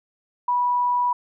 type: tone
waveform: sine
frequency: 979 Hz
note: B5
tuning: 15 cents flat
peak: -18 dBFS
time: 0.48-1.13 s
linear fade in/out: 5 ms
effects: none